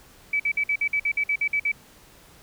sine tone bursts, 2297 Hz, D7, 39 cents flat, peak -20 dBFS, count 12, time 0.33-1.718 s, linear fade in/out 5 ms, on 68 ms, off 52 ms, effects pink hiss -52 dBFS RMS until 2.42 s

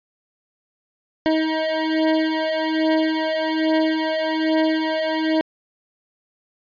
25% pulse beating tone pair, 315.8 / 317 Hz, D#4 / D#4, +26 / +32 cents, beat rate 1.2 Hz, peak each -18 / -17 dBFS, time 1.26-5.41 s, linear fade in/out 0 ms, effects resampled to 11025 Hz

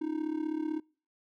triangle tone with amplitude modulation, 311.1 Hz, D#4, in tune, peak -25 dBFS, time 0.01-0.8 s, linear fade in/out 10 ms, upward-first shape sine, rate 35.8 Hz, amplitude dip 85%, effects noise-tail reverb RT60 0.4 s tail -26 dB re dry

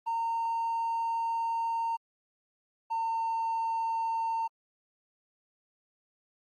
triangle tone pair in turn, 917 / 908 Hz, A#5 / A#5, -29 / -46 cents, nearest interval unison, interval 17 cents, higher first, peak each -25 dBFS, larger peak neither, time 0.06-1.97 / 2.9-4.48 s, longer first, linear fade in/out 20 ms, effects tanh soft clip ceiling -24 dBFS + Opus 24 kbps

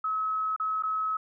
sine tone with dropouts, 1285 Hz, E6, 45 cents flat, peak -26 dBFS, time 0.04-1.17 s, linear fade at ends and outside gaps 5 ms, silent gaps 0.563-0.598 / 0.825-0.834 s, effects none

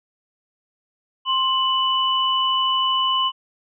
sine tone pair together, 1052.2 / 2976 Hz, C6 / F#7, +9 / +9 cents, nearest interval octave + tritone, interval 1800 cents, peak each -20 dBFS, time 1.25-3.32 s, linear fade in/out 50 ms, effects none

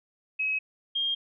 sine tone pair in turn, 2555 / 3219 Hz, D#7 / G7, +45 / +45 cents, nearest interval major third, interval 400 cents, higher second, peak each -25 dBFS, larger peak neither, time 0.39-0.59 / 0.95-1.15 s, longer neither, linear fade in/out 10 ms, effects none

